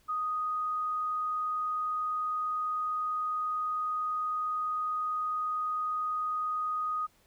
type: tone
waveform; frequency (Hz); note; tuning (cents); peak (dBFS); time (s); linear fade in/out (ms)
sine; 1244.5; D#6; 0; -29; 0.08-7.07; 20
effects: pink hiss -66 dBFS RMS until 7.26 s